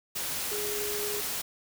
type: tone in noise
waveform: sine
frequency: 415.3 Hz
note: G#4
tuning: in tune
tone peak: -34 dBFS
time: 0.51-1.21 s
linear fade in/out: 10 ms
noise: white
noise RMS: -33 dBFS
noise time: 0.15-1.42 s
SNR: -4 dB
effects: none